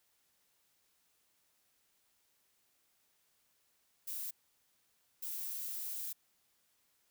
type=noise bursts at uneven times; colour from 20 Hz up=violet; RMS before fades=-41 dBFS; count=2; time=4.07-4.31 / 5.22-6.13 s; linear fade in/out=10 ms; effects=white hiss -75 dBFS RMS until 7.1 s